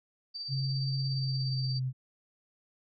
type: tone with tremolo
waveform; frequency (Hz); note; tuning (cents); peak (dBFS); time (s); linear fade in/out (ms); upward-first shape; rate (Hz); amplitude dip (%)
sine; 4643; D8; -21; -34; 0.34-1.8; 20; triangle; 17; 50
type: tone with pitch glide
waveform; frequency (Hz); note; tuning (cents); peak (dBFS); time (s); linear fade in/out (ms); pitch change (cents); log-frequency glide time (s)
sine; 133.9 to 129.34; C3 to C3; +40 to -20; -29; 0.48-1.93; 50; -60; 1.02-1.74
effects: none